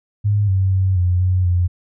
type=tone with pitch steps; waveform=sine; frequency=103.1 / 95.3 / 94.7 / 89.5 / 91.9 / 88.7 Hz; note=G#2 / G2 / F#2 / F2 / F#2 / F2; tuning=-12 / -48 / +41 / +43 / -11 / +27 cents; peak=-13 dBFS; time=0.24-1.68 s; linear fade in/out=20 ms; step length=240 ms; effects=none